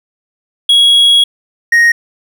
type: tone pair in turn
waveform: triangle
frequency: 3322 / 1869.3 Hz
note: G#7 / A#6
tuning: 0 / +4 cents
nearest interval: minor seventh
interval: 996 cents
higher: first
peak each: -3 dBFS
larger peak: neither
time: 0.69-1.24 / 1.72-1.92 s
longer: first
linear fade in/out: 5 ms
effects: none